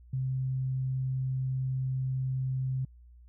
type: tone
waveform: sine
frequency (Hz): 130.81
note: C3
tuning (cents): 0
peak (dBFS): -28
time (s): 0.13-2.85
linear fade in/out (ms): 5
effects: added 60 Hz sine -51 dBFS peak until 3.28 s